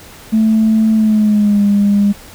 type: tone with pitch glide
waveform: sine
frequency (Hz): 220 to 202.9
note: A3 to G#3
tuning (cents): 0 to -40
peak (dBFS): -7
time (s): 0.32-2.13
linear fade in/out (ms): 20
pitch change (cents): -140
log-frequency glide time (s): 0.93-1.64
effects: tanh soft clip ceiling -4 dBFS + pink hiss -37 dBFS RMS until 2.34 s